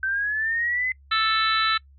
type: linear sweep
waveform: sine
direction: up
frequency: 1537 to 2049 Hz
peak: -22 dBFS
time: 0.03-0.92 s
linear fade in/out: 2 ms
type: harmonic tone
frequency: 440.2 Hz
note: A4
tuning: 1 cent sharp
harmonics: 3 / 4 / 5 / 6 / 7 / 8 / 9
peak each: -22 / -26 / -31 / -33 / -34 / -34 / -26 dBFS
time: 1.11-1.78 s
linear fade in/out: 10 ms
effects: noise-tail reverb RT60 0.1 s tail -24 dB re dry + added 69 Hz sine -49 dBFS peak until 1.98 s